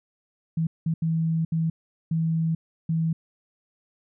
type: tone bursts at uneven times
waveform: sine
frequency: 162.6 Hz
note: E3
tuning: 23 cents flat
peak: -21 dBFS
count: 6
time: 0.57-0.67 / 0.86-0.94 / 1.02-1.45 / 1.52-1.7 / 2.11-2.55 / 2.89-3.13 s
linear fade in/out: 5 ms
effects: none